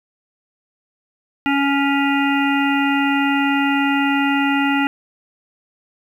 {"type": "harmonic tone with a mistuned harmonic", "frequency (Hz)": 279.4, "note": "C#4", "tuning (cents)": 14, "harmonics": [1, 3, 5, 7, 9, 10], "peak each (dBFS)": [-17, -22, -24, -25, -27, -27], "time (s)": [1.46, 4.87], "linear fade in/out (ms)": 0, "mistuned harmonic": 9, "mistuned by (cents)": -28, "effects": ["8-bit"]}